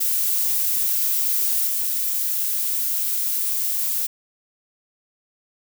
violet noise with level steps, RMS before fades -21 / -23 dBFS, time 0-4.07 s, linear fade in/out 10 ms, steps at 1.67 s, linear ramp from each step 5 ms, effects none

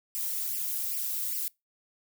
violet noise with flanger, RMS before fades -32 dBFS, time 0.15-1.48 s, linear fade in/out 0 ms, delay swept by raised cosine 0.37 to 2.37 ms, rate 2.5 Hz, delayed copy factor +1, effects noise-tail reverb RT60 0.2 s tail -24 dB re dry

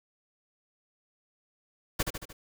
pink noise with echo, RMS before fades -27 dBFS, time 1.99-2.03 s, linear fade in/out 10 ms, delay 75 ms, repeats 4, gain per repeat -5 dB, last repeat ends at 2.33 s, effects none

